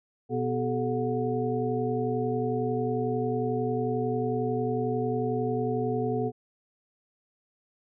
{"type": "tone cluster", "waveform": "sine", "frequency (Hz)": [122.8, 246.8, 381.9, 433, 729], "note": ["B2", "B3", "G4", "A4", "F#5"], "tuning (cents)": [-9, -1, -45, -28, -26], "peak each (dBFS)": [-32, -31, -35, -29, -35], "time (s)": [0.29, 6.32], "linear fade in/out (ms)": 50, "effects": []}